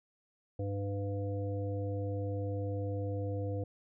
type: harmonic tone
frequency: 100 Hz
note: G2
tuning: 35 cents sharp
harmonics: 1 / 3 / 5 / 7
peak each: -34 / -42 / -39 / -49 dBFS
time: 0.59-3.64 s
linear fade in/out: 5 ms
effects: none